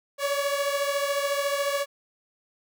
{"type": "beating tone pair", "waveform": "sawtooth", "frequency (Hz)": [561, 575], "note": ["C#5", "D5"], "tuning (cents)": [21, -37], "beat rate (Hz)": 14, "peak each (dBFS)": [-22, -26], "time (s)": [0.18, 1.86], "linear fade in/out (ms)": 50, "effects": []}